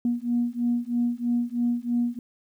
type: beating tone pair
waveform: sine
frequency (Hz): 238.1 / 241.2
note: A#3 / B3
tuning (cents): +37 / -41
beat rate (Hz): 3.1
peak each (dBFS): -25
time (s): 0.05-2.19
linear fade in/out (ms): 2
effects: tanh soft clip ceiling -15 dBFS + 10-bit